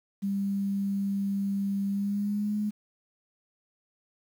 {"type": "tone with pitch glide", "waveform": "sine", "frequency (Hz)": [198.2, 209.7], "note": ["G3", "G#3"], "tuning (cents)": [19, 17], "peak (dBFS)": -26, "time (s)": [0.22, 2.71], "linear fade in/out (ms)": 20, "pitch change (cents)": 98, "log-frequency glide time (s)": [1.88, 2.56], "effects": ["9-bit"]}